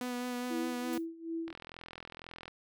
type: tone with vibrato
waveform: sawtooth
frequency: 246.9 Hz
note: B3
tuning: in tune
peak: -31 dBFS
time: 0.01-0.98 s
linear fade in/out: 2 ms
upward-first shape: sine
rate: 4.9 Hz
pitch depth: 16 cents each way
type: tone with tremolo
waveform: sine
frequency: 329.6 Hz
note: E4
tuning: in tune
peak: -33 dBFS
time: 0.5-1.53 s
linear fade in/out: 10 ms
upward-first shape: sine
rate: 2.6 Hz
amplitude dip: 85%
type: noise with exponential decay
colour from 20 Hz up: blue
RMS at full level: -43 dBFS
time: 0.93-1.06 s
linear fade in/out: 1 ms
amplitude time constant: 28 ms
type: click train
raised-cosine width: 0.3 ms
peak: -29 dBFS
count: 43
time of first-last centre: 1.48-2.48 s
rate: 42 Hz
effects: none